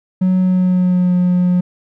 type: tone with pitch glide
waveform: triangle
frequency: 185 to 179.42 Hz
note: F#3 to F3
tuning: 0 to +47 cents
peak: -8 dBFS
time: 0.21-1.61 s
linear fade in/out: 10 ms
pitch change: -53 cents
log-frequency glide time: 0.39-1.13 s
effects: tanh soft clip ceiling -4 dBFS